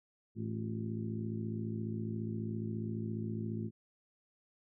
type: harmonic tone with a mistuned harmonic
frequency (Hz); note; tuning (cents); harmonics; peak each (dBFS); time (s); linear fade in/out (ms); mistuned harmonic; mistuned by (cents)
54.6; A1; -13; 2 / 3 / 4 / 5 / 6 / 7; -39 / -45 / -39 / -49 / -45 / -52; 0.35-3.71; 50; 6; +91
effects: none